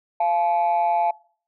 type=tone pair together; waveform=sine; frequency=690.1 / 860 Hz; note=F5 / A5; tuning=-21 / -40 cents; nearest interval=major third; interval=381 cents; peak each=-19 dBFS; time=0.2-1.11 s; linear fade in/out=5 ms; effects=noise-tail reverb RT60 0.5 s tail -25 dB re dry + tanh soft clip ceiling -14 dBFS